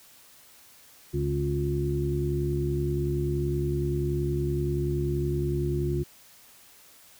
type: harmonic tone with a mistuned harmonic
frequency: 70.6 Hz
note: C#2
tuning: 32 cents sharp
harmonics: 1 / 2 / 3 / 4 / 5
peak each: -31 / -28 / -39 / -39 / -29 dBFS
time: 1.13-6.04 s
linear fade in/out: 20 ms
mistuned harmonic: 4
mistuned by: -48 cents
effects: white hiss -54 dBFS RMS until 7.19 s